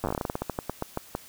slowing click train, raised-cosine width 1 ms, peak -14 dBFS, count 20, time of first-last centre 0.04-1.151 s, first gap 9 ms, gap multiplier 1.18, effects white hiss -50 dBFS RMS until 1.28 s

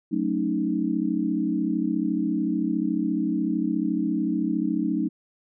sine chord, D# half-diminished seventh, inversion first, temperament equal, 185 / 220 / 277.2 / 311.1 Hz, F#3 / A3 / C#4 / D#4, 0 / 0 / 0 / 0 cents, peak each -29 / -28 / -28 / -26 dBFS, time 0.11-5.09 s, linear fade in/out 20 ms, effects none

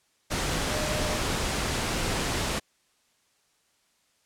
sine tone in noise, 609 Hz, D#5, 37 cents flat, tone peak -33 dBFS, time 0.7-1.19 s, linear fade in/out 20 ms, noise pink, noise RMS -28 dBFS, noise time 0.3-2.6 s, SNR -8 dB, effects white hiss -68 dBFS RMS until 4.25 s + low-pass 9000 Hz 12 dB/octave

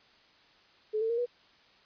sine tone with pitch steps, 430.3 / 448.1 / 466.5 / 485.8 Hz, A4 / A4 / A#4 / B4, -39 / +32 / +1 / -29 cents, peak -27 dBFS, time 0.93-1.262 s, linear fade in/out 20 ms, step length 83 ms, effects white hiss -61 dBFS RMS until 1.85 s + resampled to 11025 Hz

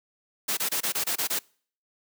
white noise bursts, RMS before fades -27 dBFS, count 8, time 0.48-1.392 s, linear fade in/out 10 ms, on 93 ms, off 24 ms, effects noise-tail reverb RT60 0.5 s tail -26 dB re dry + high-pass 200 Hz 12 dB/octave

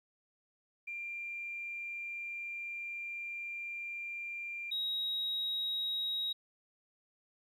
sine tone pair in turn, 2382 / 3805 Hz, D7 / A#7, +24 / +35 cents, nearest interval minor sixth, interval 811 cents, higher second, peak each -38 / -31 dBFS, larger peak second, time 0.87-4.71 / 4.71-6.33 s, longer first, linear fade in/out 10 ms, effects tanh soft clip ceiling -30 dBFS + 12-bit

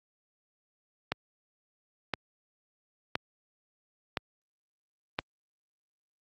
click train, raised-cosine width 0.3 ms, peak -12 dBFS, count 5, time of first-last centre 1.12-5.189 s, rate 0.983 Hz, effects high-pass 80 Hz 12 dB/octave + Opus 48 kbps

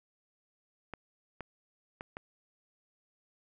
clicks, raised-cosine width 0.5 ms, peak -25 dBFS, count 4, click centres 0.937 / 1.407 / 2.009 / 2.169 s, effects none

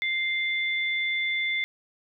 sine tone pair together, 2093 / 3511 Hz, C7 / A7, 0 / -4 cents, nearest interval major sixth, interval 896 cents, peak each -25 / -32 dBFS, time 0.02-1.64 s, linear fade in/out 0 ms, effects none

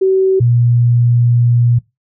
sine tone pair in turn, 380.7 / 119.91 Hz, F#4 / A#2, +49 / +49 cents, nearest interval octave + minor sixth, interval 2000 cents, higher first, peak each -8 dBFS, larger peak neither, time 0.01-0.4 / 0.4-1.79 s, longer second, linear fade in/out 10 ms, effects noise-tail reverb RT60 0.2 s tail -20 dB re dry

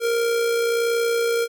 square tone with amplitude modulation, 466.2 Hz, A#4, in tune, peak -18 dBFS, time 0-1.48 s, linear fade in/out 50 ms, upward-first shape sine, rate 61.3 Hz, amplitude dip 35%, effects none

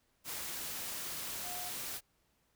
sine tone in noise, 718 Hz, F5, 48 cents sharp, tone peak -46 dBFS, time 1.42-1.72 s, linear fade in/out 50 ms, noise white, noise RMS -41 dBFS, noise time 0.24-2.01 s, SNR -8 dB, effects pink hiss -75 dBFS RMS until 2.55 s

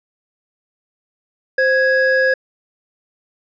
triangle tone pair together, 522.8 / 1661.2 Hz, C5 / G#6, -1 / 0 cents, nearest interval octave + minor sixth, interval 2001 cents, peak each -13 dBFS, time 1.58-2.34 s, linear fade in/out 5 ms, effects resampled to 16000 Hz

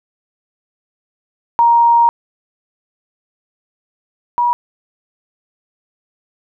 sine tone pair in turn, 938 / 962.1 Hz, A#5 / B5, +11 / -46 cents, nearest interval unison, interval 43 cents, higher second, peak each -7 / -11 dBFS, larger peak first, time 1.59-2.09 / 4.38-4.53 s, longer first, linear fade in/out 0 ms, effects none

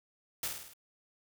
white noise with echo, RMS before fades -35 dBFS, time 0.43-0.48 s, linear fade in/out 2 ms, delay 51 ms, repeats 5, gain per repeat -4 dB, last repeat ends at 0.735 s, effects none

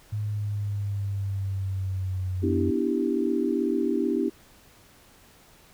sine exponential sweep, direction down, 105.9 to 90.1 Hz, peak -26 dBFS, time 0.12-2.71 s, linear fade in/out 10 ms
sine chord, E minor seventh, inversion second, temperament equal, 246.9 / 293.7 / 329.6 / 392 Hz, B3 / D4 / E4 / G4, 0 / 0 / 0 / 0 cents, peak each -28 dBFS, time 2.42-4.3 s, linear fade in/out 20 ms
effects pink hiss -55 dBFS RMS until 5.73 s

